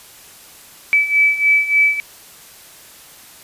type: beating tone pair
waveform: sine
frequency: 2300 / 2303.4 Hz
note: D7 / D7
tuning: -37 / -34 cents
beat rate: 3.4 Hz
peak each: -17 / -13 dBFS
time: 0.93-2 s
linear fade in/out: 0 ms
effects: white hiss -42 dBFS RMS until 3.43 s + resampled to 32000 Hz